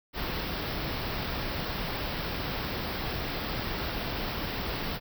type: band-stop noise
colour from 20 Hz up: pink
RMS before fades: -33 dBFS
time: 0.13-5 s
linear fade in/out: 50 ms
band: 5400 to 14000 Hz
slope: 96 dB/octave
effects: none